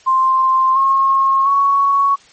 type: tone with pitch steps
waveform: sine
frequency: 1049 / 1081 / 1113.9 Hz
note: C6 / C#6 / C#6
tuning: +4 / -44 / +8 cents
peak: -10 dBFS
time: 0.06-2.16 s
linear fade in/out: 20 ms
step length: 700 ms
effects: white hiss -47 dBFS RMS until 2.32 s + MP3 32 kbps